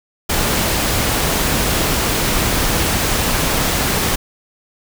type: noise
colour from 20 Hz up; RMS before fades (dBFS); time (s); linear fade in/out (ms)
pink; -17; 0.29-4.16; 10
effects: none